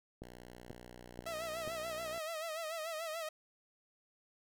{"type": "click train", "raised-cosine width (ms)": 2, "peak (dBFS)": -31, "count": 4, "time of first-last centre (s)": [0.22, 1.676], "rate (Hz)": 2.06}
{"type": "tone", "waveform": "5% pulse", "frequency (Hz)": 60.8, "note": "B1", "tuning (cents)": -26, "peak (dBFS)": -40, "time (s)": [0.22, 2.19], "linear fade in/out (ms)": 10}
{"type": "tone with vibrato", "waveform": "sawtooth", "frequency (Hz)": 644, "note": "E5", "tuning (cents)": -41, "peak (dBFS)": -35, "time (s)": [1.26, 3.29], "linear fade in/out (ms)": 5, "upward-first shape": "sine", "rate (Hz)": 6.9, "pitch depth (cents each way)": 80}
{"effects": []}